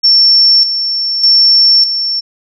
sine tone with tremolo, 5430 Hz, F8, 50 cents flat, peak -4 dBFS, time 0.03-2.21 s, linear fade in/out 20 ms, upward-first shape square, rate 0.83 Hz, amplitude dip 60%, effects none

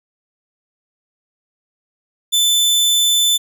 sawtooth tone, 3520 Hz, A7, in tune, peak -9 dBFS, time 2.32-3.38 s, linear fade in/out 20 ms, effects none

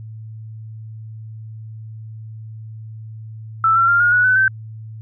sine tone with pitch steps, 1323 / 1357.8 / 1393.6 / 1430.3 / 1468 / 1506.6 / 1546.3 Hz, E6 / F6 / F6 / F6 / F#6 / F#6 / G6, +6 / -49 / -4 / +41 / -14 / +31 / -24 cents, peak -11 dBFS, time 3.64-4.48 s, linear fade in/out 2 ms, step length 120 ms, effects added 110 Hz sine -31 dBFS peak until 5.01 s

